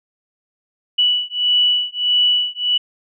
sine beating tone pair, 2953 / 2954.6 Hz, F#7 / F#7, -4 / -3 cents, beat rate 1.6 Hz, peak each -17 dBFS, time 0.98-2.78 s, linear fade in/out 10 ms, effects none

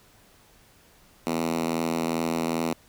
5% pulse tone with high-pass filter, 82.5 Hz, E2, 2 cents sharp, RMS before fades -27 dBFS, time 1.27-2.73 s, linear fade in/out 0 ms, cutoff 220 Hz, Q 2.7, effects pink hiss -57 dBFS RMS until 2.88 s

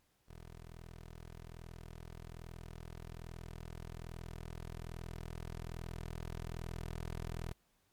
15% pulse tone with level ramp, 41.2 Hz, E1, in tune, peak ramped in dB -44 to -33 dBFS, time 0.28-7.53 s, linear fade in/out 10 ms, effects pink hiss -75 dBFS RMS until 7.92 s + MP3 96 kbps

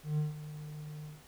triangle tone with ADSR envelope, 151.2 Hz, D#3, 49 cents flat, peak -25 dBFS, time 0.03-1.23 s, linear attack 150 ms, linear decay 150 ms, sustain -14 dB, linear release 180 ms, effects pink hiss -58 dBFS RMS until 1.27 s

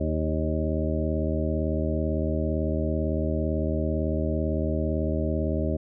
harmonic tone with a mistuned harmonic, 77.9 Hz, D#2, 3 cents sharp, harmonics 1 / 2 / 3 / 4 / 5 / 7 / 8, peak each -27 / -32 / -31 / -32 / -34 / -34 / -33 dBFS, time 0-5.77 s, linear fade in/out 10 ms, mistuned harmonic 5, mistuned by +24 cents, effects none

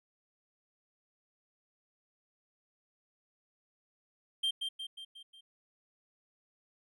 triangle tone with echo, 3167 Hz, G7, 17 cents sharp, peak -27 dBFS, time 4.43-4.51 s, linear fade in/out 10 ms, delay 180 ms, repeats 5, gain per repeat -5 dB, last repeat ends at 5.41 s, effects none

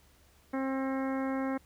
harmonic tone with a mistuned harmonic, 266.6 Hz, C4, 33 cents sharp, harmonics 1 / 2 / 3 / 4 / 5 / 6 / 7 / 8, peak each -31 / -37 / -41 / -43 / -45 / -47 / -48 / -49 dBFS, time 0.53-1.58 s, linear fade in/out 10 ms, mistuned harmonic 8, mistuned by +24 cents, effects added 70 Hz sine -64 dBFS peak until 1.65 s + pink hiss -64 dBFS RMS until 1.65 s

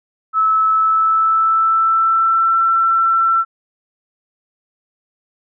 sine tone with pitch glide, 1302 to 1343.3 Hz, E6 to E6, -22 to +32 cents, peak -11 dBFS, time 0.33-3.45 s, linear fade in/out 50 ms, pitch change +54 cents, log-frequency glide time 0.66-2.59 s, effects none

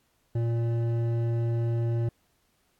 sine tone with hard clipping, 116.54 Hz, A#2, in tune, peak -26 dBFS, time 0.35-2.09 s, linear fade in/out 5 ms, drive 10 dB, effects pink hiss -70 dBFS RMS until 2.79 s + AAC 64 kbps

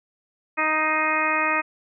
harmonic tone with a mistuned harmonic, 311.6 Hz, D#4, 3 cents sharp, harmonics 1 / 2 / 3 / 4 / 5 / 6 / 7 / 8, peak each -32 / -30 / -28 / -25 / -32 / -27 / -29 / -26 dBFS, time 0.57-1.62 s, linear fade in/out 20 ms, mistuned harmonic 7, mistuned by -38 cents, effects none

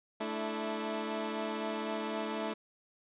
15% pulse chord, A suspended fourth, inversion none, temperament equal with one note detuned, 218.4 / 293.7 / 329.6 Hz, A3 / D4 / E4, -13 / 0 / 0 cents, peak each -30 / -35 / -33 dBFS, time 0.2-2.54 s, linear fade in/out 10 ms, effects resampled to 8000 Hz

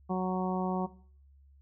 harmonic tone, 185 Hz, F#3, in tune, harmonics 1 / 2 / 3 / 4 / 5 / 6, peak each -30 / -35 / -40 / -36 / -40 / -41 dBFS, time 0.09-0.87 s, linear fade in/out 20 ms, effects noise-tail reverb RT60 0.5 s tail -18 dB re dry + added 69 Hz sine -56 dBFS peak until 1.61 s

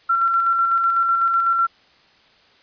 sine tone with tremolo, 1359 Hz, F6, 48 cents flat, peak -14 dBFS, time 0.09-1.67 s, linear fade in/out 10 ms, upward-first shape square, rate 8 Hz, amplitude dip 30%, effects white hiss -54 dBFS RMS until 2.62 s + resampled to 11025 Hz

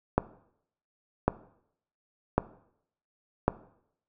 click train, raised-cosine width 1 ms, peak -7 dBFS, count 4, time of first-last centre 0.18-3.48 s, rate 0.909 Hz, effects noise-tail reverb RT60 0.7 s tail -17 dB re dry

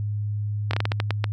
slowing click train, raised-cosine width 0.3 ms, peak -8 dBFS, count 9, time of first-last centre 0.71-1.242 s, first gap 24 ms, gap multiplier 1.28, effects added 104 Hz sine -24 dBFS peak until 1.32 s

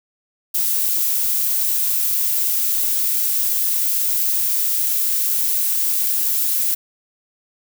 violet noise, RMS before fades -19 dBFS, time 0.54-6.75 s, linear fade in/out 10 ms, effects none

